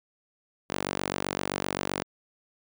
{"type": "tone with high-pass filter", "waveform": "sawtooth", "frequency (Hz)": 47.72, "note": "G1", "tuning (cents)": -46, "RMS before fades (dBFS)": -32, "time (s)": [0.69, 2.04], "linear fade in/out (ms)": 20, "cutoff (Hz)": 280, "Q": 0.63, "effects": []}